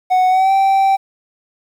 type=tone with pitch glide; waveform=triangle; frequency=740 to 777.7 Hz; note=F#5 to G5; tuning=0 to -14 cents; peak=-8 dBFS; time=0.1-0.97 s; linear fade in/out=20 ms; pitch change=+86 cents; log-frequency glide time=0.29-0.52 s; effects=8-bit